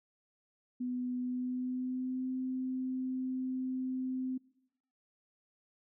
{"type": "tone with pitch glide", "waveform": "sine", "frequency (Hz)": [249.1, 258], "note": ["B3", "C4"], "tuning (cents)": [15, -24], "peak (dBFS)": -33, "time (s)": [0.8, 4.38], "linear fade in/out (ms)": 10, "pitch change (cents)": 61, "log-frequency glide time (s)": [1.18, 2.29], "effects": ["noise-tail reverb RT60 0.9 s tail -23 dB re dry"]}